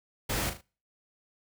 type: noise with echo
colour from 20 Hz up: pink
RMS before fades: -31 dBFS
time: 0.29-0.5 s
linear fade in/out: 10 ms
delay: 38 ms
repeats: 3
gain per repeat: -8 dB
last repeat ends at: 0.614 s
effects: noise-tail reverb RT60 0.4 s tail -26 dB re dry